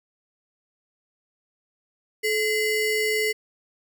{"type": "ring-modulated tone", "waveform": "square", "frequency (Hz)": 1239, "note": "D#6", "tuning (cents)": -8, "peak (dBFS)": -19, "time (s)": [2.23, 3.33], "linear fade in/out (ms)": 20, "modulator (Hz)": 808, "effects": []}